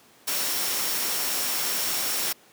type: tone in noise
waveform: sine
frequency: 5500 Hz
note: F8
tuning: 27 cents flat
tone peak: -35 dBFS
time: 0.27-2.33 s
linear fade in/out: 10 ms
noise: white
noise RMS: -27 dBFS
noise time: 0.27-2.33 s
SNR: -11 dB
effects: pink hiss -55 dBFS RMS until 2.52 s + high-pass 200 Hz 12 dB/octave